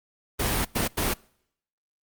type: noise bursts at uneven times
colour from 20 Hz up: pink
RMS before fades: -25 dBFS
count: 3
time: 0.39-0.65 / 0.75-0.88 / 0.97-1.14 s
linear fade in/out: 10 ms
effects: noise-tail reverb RT60 0.7 s tail -25 dB re dry + Opus 32 kbps